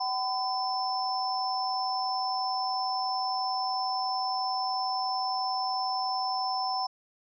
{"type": "tone cluster", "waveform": "sine", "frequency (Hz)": [763, 1006, 5300], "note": ["G5", "B5", "E8"], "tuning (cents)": [-47, 32, 9], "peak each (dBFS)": [-30, -33, -33], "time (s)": [0, 6.87], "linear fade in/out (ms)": 10, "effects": []}